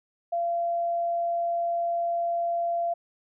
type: tone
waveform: sine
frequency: 685 Hz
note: F5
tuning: 34 cents flat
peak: -24 dBFS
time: 0.32-2.94 s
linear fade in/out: 10 ms
effects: none